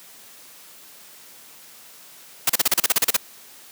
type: noise bursts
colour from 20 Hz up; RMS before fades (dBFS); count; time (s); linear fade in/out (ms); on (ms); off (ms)
white; -17; 12; 2.47-3.167; 5; 26; 35
effects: white hiss -46 dBFS RMS until 3.71 s + high-pass 150 Hz 12 dB/octave